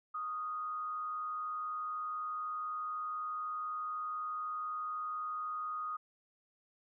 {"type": "tone with frequency modulation", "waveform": "sine", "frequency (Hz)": 1242, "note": "D#6", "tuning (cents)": -3, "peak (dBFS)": -36, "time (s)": [0.14, 5.97], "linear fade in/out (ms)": 10, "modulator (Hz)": 138, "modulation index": 0.3, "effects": []}